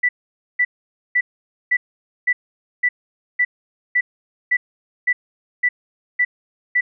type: tone bursts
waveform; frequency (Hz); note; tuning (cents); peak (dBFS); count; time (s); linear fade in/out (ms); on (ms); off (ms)
sine; 1972; B6; -3; -13; 13; 0.03-6.81; 10; 60; 500
effects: none